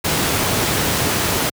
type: noise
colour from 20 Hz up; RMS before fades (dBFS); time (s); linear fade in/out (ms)
pink; -18; 0.04-1.5; 10
effects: high-pass 80 Hz 12 dB/octave